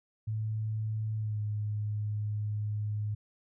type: tone with pitch glide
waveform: sine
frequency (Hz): 108.9 to 105.31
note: A2 to G#2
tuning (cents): -17 to +25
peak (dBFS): -30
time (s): 0.27-3.15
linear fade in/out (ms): 10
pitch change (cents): -58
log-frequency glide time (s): 1.17-1.4
effects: none